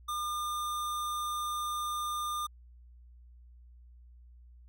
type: tone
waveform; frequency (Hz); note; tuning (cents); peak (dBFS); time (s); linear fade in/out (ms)
square; 1205; D6; +44; -33; 0.08-2.47; 10
effects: added 60 Hz sine -52 dBFS peak until 4.68 s